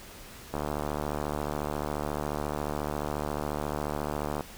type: click train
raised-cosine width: 1 ms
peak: -17 dBFS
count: 288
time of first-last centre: 0.54-4.408 s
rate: 74.2 Hz
effects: pink hiss -47 dBFS RMS until 4.57 s